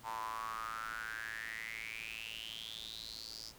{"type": "tone with high-pass filter sweep", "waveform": "sawtooth", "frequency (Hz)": 111.9, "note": "A2", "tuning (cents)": 30, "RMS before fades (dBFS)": -44, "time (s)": [0.03, 3.53], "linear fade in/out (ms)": 50, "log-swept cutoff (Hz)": [910, 5100], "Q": 9.3, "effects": ["pink hiss -59 dBFS RMS until 3.58 s"]}